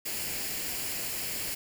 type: noise with comb filter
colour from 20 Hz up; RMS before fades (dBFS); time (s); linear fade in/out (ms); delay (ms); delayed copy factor
white; -34; 0.05-1.55; 10; 0.41; +0.5
effects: none